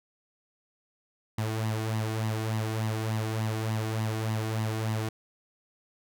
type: tone with flanger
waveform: sawtooth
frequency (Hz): 110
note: A2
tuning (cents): 0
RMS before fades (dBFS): -30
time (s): 1.38-5.09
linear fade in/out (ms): 5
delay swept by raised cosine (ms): 1 to 2.8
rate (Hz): 3.4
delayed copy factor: +0.6
effects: none